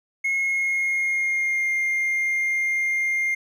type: tone with pitch glide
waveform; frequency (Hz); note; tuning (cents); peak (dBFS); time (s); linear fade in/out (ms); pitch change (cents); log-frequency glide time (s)
triangle; 2167 to 2114; C#7 to C7; -40 to +17; -18; 0.24-3.35; 10; -43; 0.36-1.73
effects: tanh soft clip ceiling -15 dBFS